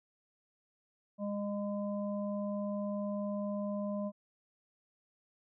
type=harmonic tone; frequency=203.9 Hz; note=G#3; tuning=32 cents flat; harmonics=1 / 3 / 5; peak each=-35 / -38 / -48 dBFS; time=1.18-4.12 s; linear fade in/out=50 ms; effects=none